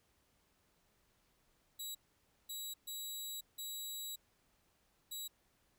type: tone bursts at uneven times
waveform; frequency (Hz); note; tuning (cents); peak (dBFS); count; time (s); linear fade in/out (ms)
15% pulse; 3900; B7; -23; -35; 5; 1.79-1.95 / 2.49-2.74 / 2.87-3.41 / 3.58-4.16 / 5.11-5.28; 10
effects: pink hiss -75 dBFS RMS until 5.78 s